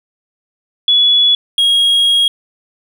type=tone pair in turn; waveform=sine / triangle; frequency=3400 / 3283 Hz; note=G#7 / G#7; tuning=+40 / -21 cents; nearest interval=minor second; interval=61 cents; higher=first; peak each=-7 dBFS; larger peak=neither; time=0.88-1.35 / 1.58-2.28 s; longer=second; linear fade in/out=2 ms; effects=none